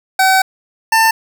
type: tone pair in turn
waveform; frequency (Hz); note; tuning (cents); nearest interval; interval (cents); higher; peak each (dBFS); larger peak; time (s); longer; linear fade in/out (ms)
25% pulse; 761 / 894.6; F#5 / A5; +48 / +28; minor third; 280; second; -5; neither; 0.19-0.42 / 0.92-1.11; first; 5
effects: none